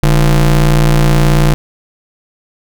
square ring-modulated tone, 87.31 Hz, F2, in tune, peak -4 dBFS, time 0.03-1.54 s, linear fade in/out 0 ms, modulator 58 Hz, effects none

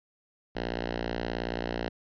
5% pulse tone with notch filter, 58.7 Hz, A#1, 13 cents sharp, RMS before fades -33 dBFS, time 0.55-1.89 s, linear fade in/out 10 ms, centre 130 Hz, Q 1.9, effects resampled to 11025 Hz

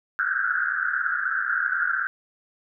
pink band-pass noise, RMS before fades -25 dBFS, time 0.19-2.07 s, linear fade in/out 0 ms, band 1400 to 1600 Hz, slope 96 dB/octave, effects none

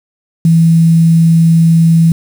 sine tone with quantisation, 164.81 Hz, E3, in tune, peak -4 dBFS, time 0.45-2.12 s, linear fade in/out 2 ms, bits 5, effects none

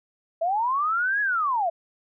sine linear two-way sweep, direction up then down, 639 to 1699 to 639 Hz, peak -21 dBFS, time 0.41-1.7 s, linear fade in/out 10 ms, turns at 1.21 s, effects none

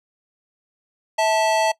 square tone pair together, 650.3 / 880 Hz, E5 / A5, -24 / 0 cents, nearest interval perfect fourth, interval 524 cents, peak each -20 dBFS, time 1.18-1.72 s, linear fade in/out 10 ms, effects noise-tail reverb RT60 0.1 s tail -20 dB re dry + low-pass 8000 Hz 12 dB/octave

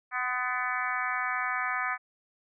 harmonic tone with a mistuned harmonic, 250.2 Hz, B3, 23 cents sharp, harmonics 3 / 4 / 5 / 6 / 7 / 8 / 9, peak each -37 / -37 / -33 / -36 / -34 / -38 / -37 dBFS, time 0.11-1.98 s, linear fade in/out 50 ms, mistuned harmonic 4, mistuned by +26 cents, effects none

